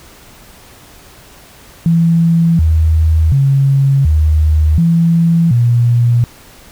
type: tone with pitch steps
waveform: sine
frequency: 166.8 / 79.8 / 137.3 / 77.3 / 167.3 / 119.5 Hz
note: E3 / D#2 / C#3 / D#2 / E3 / A#2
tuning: +21 / +44 / -16 / -11 / +26 / +43 cents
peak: -7 dBFS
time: 1.86-6.24 s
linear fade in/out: 0 ms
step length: 730 ms
effects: pink hiss -40 dBFS RMS until 6.71 s